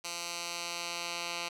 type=tone with band-pass filter sweep; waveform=10% pulse; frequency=172 Hz; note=F3; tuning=26 cents flat; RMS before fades=-38 dBFS; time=0.04-1.49 s; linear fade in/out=10 ms; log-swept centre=5700 to 3600 Hz; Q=0.94; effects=none